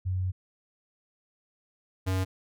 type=tone pair in turn; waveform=sine / square; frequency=92.5 / 93.9 Hz; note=F#2 / F#2; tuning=0 / +26 cents; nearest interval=unison; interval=26 cents; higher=second; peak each=-26 dBFS; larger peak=neither; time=0.05-0.32 / 2.06-2.25 s; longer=first; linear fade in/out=20 ms; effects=none